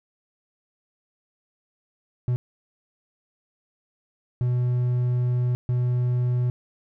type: tone bursts at uneven times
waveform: triangle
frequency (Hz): 123.47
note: B2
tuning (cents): 0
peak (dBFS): -18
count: 3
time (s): 2.28-2.36 / 4.41-5.55 / 5.69-6.5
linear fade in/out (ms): 0
effects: none